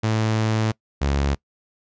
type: tone pair in turn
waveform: sawtooth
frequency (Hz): 110 / 70.12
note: A2 / C#2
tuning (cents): 0 / +20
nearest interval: minor sixth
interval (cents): 780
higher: first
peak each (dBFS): -15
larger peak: neither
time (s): 0.03-0.72 / 1.01-1.35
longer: first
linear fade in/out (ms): 10
effects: noise-tail reverb RT60 0.1 s tail -23 dB re dry + resampled to 16000 Hz